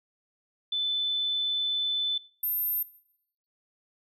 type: tone pair in turn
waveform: sine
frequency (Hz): 3512 / 13229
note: A7 / G#9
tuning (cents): -4 / -8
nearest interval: octave + major seventh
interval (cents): 2296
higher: second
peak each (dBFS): -26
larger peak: neither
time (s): 0.72-2.18 / 2.43-2.83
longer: first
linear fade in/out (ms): 5
effects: noise-tail reverb RT60 0.8 s tail -22 dB re dry